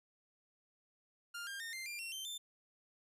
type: tone with pitch steps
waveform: sawtooth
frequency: 1403 / 1602.3 / 1830 / 2090 / 2387 / 2726 / 3113 / 3556 Hz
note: F6 / G6 / A#6 / C7 / D7 / F7 / G7 / A7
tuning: +8 / +37 / -32 / -2 / +28 / -43 / -13 / +18 cents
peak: -39 dBFS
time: 1.34-2.38 s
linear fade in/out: 10 ms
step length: 130 ms
effects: resampled to 32000 Hz